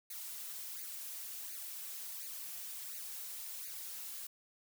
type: noise with flanger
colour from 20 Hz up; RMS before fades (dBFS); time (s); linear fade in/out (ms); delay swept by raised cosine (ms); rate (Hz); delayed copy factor
blue; -45; 0.1-4.27; 5; 0.45 to 5.35; 1.4; +0.75
effects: none